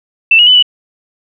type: tone with pitch steps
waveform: sine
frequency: 2667 / 2892 / 3004 / 2956 Hz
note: E7 / F#7 / F#7 / F#7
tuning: +20 / -40 / +26 / -2 cents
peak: -3 dBFS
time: 0.31-0.626 s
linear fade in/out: 5 ms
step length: 79 ms
effects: none